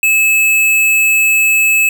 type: tone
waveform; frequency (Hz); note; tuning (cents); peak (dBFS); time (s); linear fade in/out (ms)
square; 2600; E7; -24; -9; 0.03-1.89; 2
effects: none